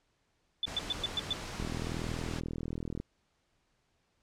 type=tone bursts; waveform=sine; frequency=3492 Hz; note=A7; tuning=14 cents flat; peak=-28 dBFS; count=6; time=0.63-1.33 s; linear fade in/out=2 ms; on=25 ms; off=110 ms
type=noise; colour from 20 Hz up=pink; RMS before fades=-41 dBFS; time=0.66-2.41 s; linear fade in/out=20 ms
type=click train; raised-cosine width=3 ms; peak=-24 dBFS; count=58; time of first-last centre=1.6-3 s; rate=40.7 Hz
effects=pink hiss -75 dBFS RMS until 4.22 s + low-pass 7000 Hz 12 dB/octave